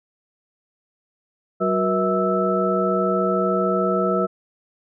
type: tone cluster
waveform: sine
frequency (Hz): 190.5 / 366.6 / 480.1 / 645 / 1313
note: G3 / F#4 / B4 / E5 / E6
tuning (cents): -49 / -16 / -49 / -38 / -7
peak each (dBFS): -24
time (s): 1.6-4.27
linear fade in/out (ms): 20
effects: none